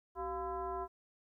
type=tone with frequency modulation; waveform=sine; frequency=698.5 Hz; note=F5; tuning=in tune; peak=-36 dBFS; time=0.15-0.88 s; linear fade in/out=50 ms; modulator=318 Hz; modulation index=1.5; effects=13-bit